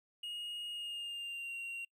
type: tone with pitch glide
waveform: triangle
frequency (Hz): 2869 to 2757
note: F7 to F7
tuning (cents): +46 to -23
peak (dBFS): -38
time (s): 0.23-1.85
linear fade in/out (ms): 5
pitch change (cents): -69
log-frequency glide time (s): 0.71-1.55
effects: noise-tail reverb RT60 0.1 s tail -26 dB re dry